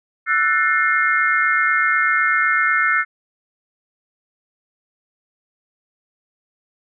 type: chord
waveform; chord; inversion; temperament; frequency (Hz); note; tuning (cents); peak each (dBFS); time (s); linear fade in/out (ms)
sine; F# half-diminished seventh; third; just; 1332 / 1480 / 1776 / 2131; E6 / F#6 / A6 / C7; +18 / 0 / +16 / +31; -20; 0.26-3.05; 50
effects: none

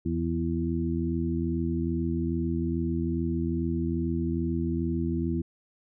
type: harmonic tone with a mistuned harmonic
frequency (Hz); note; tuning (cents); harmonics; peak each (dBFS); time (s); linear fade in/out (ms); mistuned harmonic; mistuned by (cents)
82.41; E2; 0; 1 / 2 / 3 / 4; -31 / -31 / -31 / -31; 0.05-5.42; 10; 4; +23
effects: none

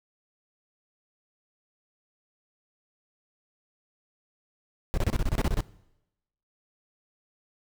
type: noise bursts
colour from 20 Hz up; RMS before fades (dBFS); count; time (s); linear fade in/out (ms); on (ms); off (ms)
brown; -24; 11; 4.94-5.605; 0; 35; 28
effects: noise-tail reverb RT60 0.9 s tail -21 dB re dry

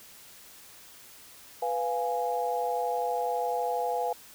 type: chord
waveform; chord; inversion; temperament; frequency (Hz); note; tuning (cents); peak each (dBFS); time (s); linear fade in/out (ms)
sine; F diminished; second; equal; 493.9 / 698.5 / 830.6; Cb5 / F5 / Ab5; 0 / 0 / 0; -31; 1.62-4.13; 5
effects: white hiss -51 dBFS RMS until 4.34 s

